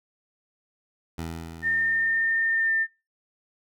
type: tone with exponential decay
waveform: 15% pulse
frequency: 82.41 Hz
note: E2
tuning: in tune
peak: -24 dBFS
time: 1.18-2.84 s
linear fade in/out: 5 ms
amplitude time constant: 360 ms
type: tone with pitch glide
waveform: sine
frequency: 1814 to 1800.4 Hz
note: A#6 to A6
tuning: -48 to +39 cents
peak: -21 dBFS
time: 1.62-2.87 s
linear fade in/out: 50 ms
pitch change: -13 cents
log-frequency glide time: 2.49-2.71 s
effects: noise-tail reverb RT60 0.3 s tail -25 dB re dry